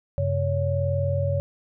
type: tone cluster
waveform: sine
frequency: 94 / 134.9 / 562 Hz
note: F#2 / C#3 / C#5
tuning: +28 / -47 / +24 cents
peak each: -24 / -27 / -26 dBFS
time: 0.18-1.4 s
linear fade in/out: 0 ms
effects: none